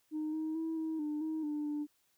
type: tone with pitch steps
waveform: sine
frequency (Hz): 308.3 / 314.5 / 323.6 / 318.8 / 299.8 / 315.4 / 297.8 / 296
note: D#4 / D#4 / E4 / D#4 / D4 / D#4 / D4 / D4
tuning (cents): -16 / +19 / -32 / +42 / +36 / +24 / +24 / +14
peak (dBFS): -32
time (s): 0.11-1.87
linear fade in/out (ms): 50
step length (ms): 220
effects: tanh soft clip ceiling -31 dBFS + white hiss -74 dBFS RMS until 2.17 s